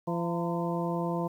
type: harmonic tone with a mistuned harmonic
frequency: 170.6 Hz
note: F3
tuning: 40 cents flat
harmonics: 1 / 2 / 3 / 4 / 5 / 6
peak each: -31 / -34 / -36 / -37 / -38 / -39 dBFS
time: 0.07-1.28 s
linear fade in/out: 10 ms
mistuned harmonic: 5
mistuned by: +100 cents
effects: 10-bit